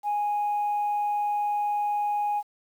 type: tone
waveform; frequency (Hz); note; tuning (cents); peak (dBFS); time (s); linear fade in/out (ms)
sine; 828; G#5; -5; -22; 0.03-2.43; 50
effects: tanh soft clip ceiling -21 dBFS + 9-bit